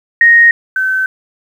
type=tone pair in turn; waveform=sine; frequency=1866 / 1531.9 Hz; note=A#6 / G6; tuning=+1 / -40 cents; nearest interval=minor third; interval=341 cents; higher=first; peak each=-3 / -11 dBFS; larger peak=first; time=0.21-0.51 / 0.76-1.06 s; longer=neither; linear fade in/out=2 ms; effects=7-bit